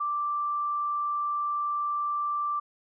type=tone; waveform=sine; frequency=1174.7 Hz; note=D6; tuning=in tune; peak=-26 dBFS; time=0-2.6 s; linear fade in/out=10 ms; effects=none